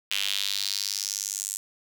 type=tone with high-pass filter sweep; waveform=sawtooth; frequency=99.7 Hz; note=G2; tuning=30 cents sharp; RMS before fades=-30 dBFS; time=0.11-1.57 s; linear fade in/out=0 ms; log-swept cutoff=2900 to 7800 Hz; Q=3.2; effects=none